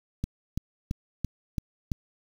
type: click train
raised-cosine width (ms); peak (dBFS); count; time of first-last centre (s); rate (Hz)
5; -16; 6; 0.24-1.918; 2.98
effects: 7-bit